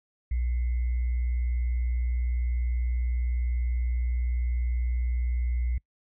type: tone with sample-and-hold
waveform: sine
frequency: 60.5 Hz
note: B1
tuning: 35 cents flat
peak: -24 dBFS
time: 0.31-5.78 s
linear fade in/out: 5 ms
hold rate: 2100 Hz
effects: noise-tail reverb RT60 0.1 s tail -24 dB re dry + resampled to 8000 Hz